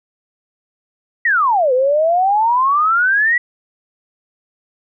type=exponential two-way sweep; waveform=sine; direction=down then up; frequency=1967 to 494.4 to 1967 Hz; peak=-11 dBFS; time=1.25-3.38 s; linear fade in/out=5 ms; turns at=1.73 s; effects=none